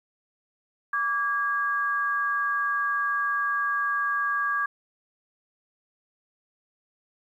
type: tone pair together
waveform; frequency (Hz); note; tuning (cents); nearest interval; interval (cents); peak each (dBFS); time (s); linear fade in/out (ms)
sine; 1157.5 / 1637; D6 / G#6; -25 / -25; tritone; 600; -26; 0.93-4.66; 5
effects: 10-bit